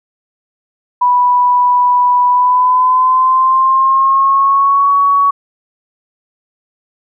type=tone with pitch glide; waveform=sine; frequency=985 to 1125 Hz; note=B5 to C#6; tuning=-5 to +25 cents; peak=-7 dBFS; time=1.01-5.31 s; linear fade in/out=10 ms; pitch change=+230 cents; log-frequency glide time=2.28-4.95 s; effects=none